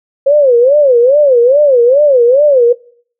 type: tone with vibrato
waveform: sine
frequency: 530 Hz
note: C5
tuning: 22 cents sharp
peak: -4 dBFS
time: 0.26-2.73 s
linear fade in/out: 10 ms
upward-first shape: sine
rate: 2.4 Hz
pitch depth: 210 cents each way
effects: noise-tail reverb RT60 0.5 s tail -19 dB re dry